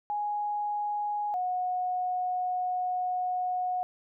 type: tone pair in turn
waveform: sine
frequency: 830.6 / 729.5 Hz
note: G#5 / F#5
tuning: 0 / -25 cents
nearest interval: major second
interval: 225 cents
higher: first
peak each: -28 / -27 dBFS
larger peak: second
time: 0.1-1.34 / 1.34-3.83 s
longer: second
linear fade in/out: 0 ms
effects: none